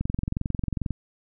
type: click train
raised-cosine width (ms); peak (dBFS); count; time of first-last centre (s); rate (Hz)
5; -14; 21; 0.01-0.907; 22.3
effects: none

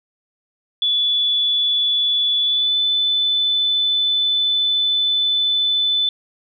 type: tone with pitch glide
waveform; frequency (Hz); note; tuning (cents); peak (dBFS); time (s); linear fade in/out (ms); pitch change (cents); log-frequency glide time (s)
sine; 3441 to 3507; A7 to A7; -39 to -6; -15; 0.82-6.09; 2; +33; 2.4-2.77
effects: none

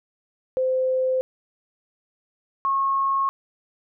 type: tone pair in turn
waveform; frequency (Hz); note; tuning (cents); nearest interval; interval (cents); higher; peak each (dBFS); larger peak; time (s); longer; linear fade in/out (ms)
sine; 517 / 1089.5; C5 / C#6; -21 / -30; octave + minor second; 1291; second; -19; neither; 0.57-1.21 / 2.65-3.29; neither; 0
effects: none

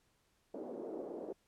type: band-pass noise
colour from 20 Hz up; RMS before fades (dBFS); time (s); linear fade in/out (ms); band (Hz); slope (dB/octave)
white; -44; 0.54-1.33; 5; 280 to 520; 24
effects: pink hiss -75 dBFS RMS until 1.47 s + low-pass 12000 Hz 12 dB/octave

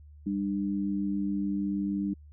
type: tone pair together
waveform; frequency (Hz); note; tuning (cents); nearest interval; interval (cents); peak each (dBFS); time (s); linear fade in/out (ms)
sine; 198.15 / 298.7; G3 / D4; +19 / +29; perfect fifth; 710; -29 / -31; 0.26-2.14; 10
effects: added 74 Hz sine -48 dBFS peak until 2.32 s

